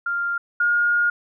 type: tone pair in turn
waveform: sine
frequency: 1396.9 / 1425.4 Hz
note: F6 / F6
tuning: 0 / +35 cents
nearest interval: unison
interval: 35 cents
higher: second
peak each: -21 / -16 dBFS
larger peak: second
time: 0.06-0.38 / 0.6-1.1 s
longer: second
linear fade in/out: 5 ms
effects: none